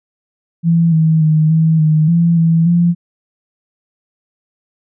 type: tone with pitch steps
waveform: sine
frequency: 167.2 / 159.6 / 155.7 / 160.6 / 155.2 / 169 / 164.5 / 172.3 Hz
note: E3 / D#3 / D#3 / E3 / D#3 / E3 / E3 / F3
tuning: +25 / +44 / +2 / -45 / -4 / +43 / -3 / -23 cents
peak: -8 dBFS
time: 0.63-2.95 s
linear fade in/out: 50 ms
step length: 290 ms
effects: none